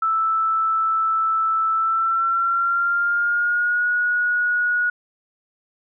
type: tone with pitch glide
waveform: sine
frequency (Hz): 1318.5 to 1454.5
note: E6 to F#6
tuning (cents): 0 to -30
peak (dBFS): -17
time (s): 0.02-4.9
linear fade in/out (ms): 5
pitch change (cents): +170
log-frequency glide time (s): 1.73-3.87
effects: none